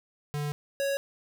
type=tone pair in turn; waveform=square; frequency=146.83 / 554.4 Hz; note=D3 / C#5; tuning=0 / 0 cents; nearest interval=octave + major seventh; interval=2300 cents; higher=second; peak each=-30 / -27 dBFS; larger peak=second; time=0.34-0.52 / 0.8-0.97 s; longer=first; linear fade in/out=0 ms; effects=none